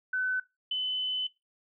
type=tone pair in turn; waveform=sine; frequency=1511 / 3022 Hz; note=F#6 / F#7; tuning=+36 / +36 cents; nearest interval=octave; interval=1200 cents; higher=second; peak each=-27 dBFS; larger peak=neither; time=0.13-0.4 / 0.71-1.27 s; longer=second; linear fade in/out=5 ms; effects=noise-tail reverb RT60 0.2 s tail -17 dB re dry